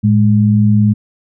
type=tone pair together; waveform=sine; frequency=110.18 / 208 Hz; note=A2 / G#3; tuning=+3 / +3 cents; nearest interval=major seventh; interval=1100 cents; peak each=-10 dBFS; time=0.03-0.94 s; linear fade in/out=20 ms; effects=none